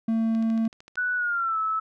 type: tone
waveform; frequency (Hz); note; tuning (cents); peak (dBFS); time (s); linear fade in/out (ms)
triangle; 224.9; A3; +38; -19; 0.08-0.68; 5
type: click train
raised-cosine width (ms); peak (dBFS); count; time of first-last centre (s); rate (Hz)
0.2; -29; 9; 0.35-0.956; 13.2
type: tone with pitch glide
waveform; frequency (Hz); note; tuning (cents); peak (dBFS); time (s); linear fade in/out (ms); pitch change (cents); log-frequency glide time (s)
sine; 1480 to 1303.4; F#6 to E6; 0 to -20; -23; 0.97-1.8; 10; -220; 1.16-1.58
effects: none